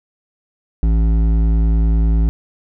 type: tone with hard clipping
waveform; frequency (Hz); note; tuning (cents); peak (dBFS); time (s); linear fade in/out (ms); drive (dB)
triangle; 55; A1; 0; -13; 0.83-2.29; 0; 14
effects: none